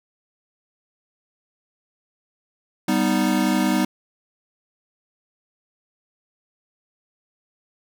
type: chord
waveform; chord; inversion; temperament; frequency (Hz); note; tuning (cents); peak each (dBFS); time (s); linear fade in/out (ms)
square; G augmented; none; equal; 196 / 246.9 / 311.1; G3 / B3 / D#4; 0 / 0 / 0; -23; 2.88-3.85; 5
effects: none